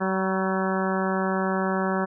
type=harmonic tone with a mistuned harmonic; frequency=190 Hz; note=F#3; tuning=46 cents sharp; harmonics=1 / 2 / 3 / 4 / 5 / 6 / 7 / 8 / 9; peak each=-26 / -29 / -31 / -32 / -33 / -34 / -34 / -35 / -36 dBFS; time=0-2.06 s; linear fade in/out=20 ms; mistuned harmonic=6; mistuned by=-41 cents; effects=none